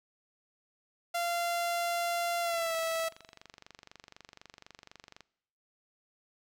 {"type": "tone with pitch glide", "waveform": "sawtooth", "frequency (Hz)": [690, 654.3], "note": ["F5", "E5"], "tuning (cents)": [-21, -13], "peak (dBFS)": -26, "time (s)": [1.14, 3.09], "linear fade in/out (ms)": 10, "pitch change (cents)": -92, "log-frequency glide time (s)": [2.41, 2.75]}
{"type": "click train", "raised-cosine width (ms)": 0.2, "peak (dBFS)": -31, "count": 65, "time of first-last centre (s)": [2.54, 5.207], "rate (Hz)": 24}
{"effects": ["noise-tail reverb RT60 0.8 s tail -22 dB re dry"]}